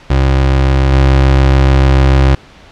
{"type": "tone with level steps", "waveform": "30% pulse", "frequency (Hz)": 66.9, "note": "C2", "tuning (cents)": 39, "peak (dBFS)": [-5, -3], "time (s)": [0.1, 2.35], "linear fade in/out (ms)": 5, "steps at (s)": 0.92, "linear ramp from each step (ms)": 10, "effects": ["pink hiss -39 dBFS RMS until 2.71 s", "low-pass 4000 Hz 12 dB/octave"]}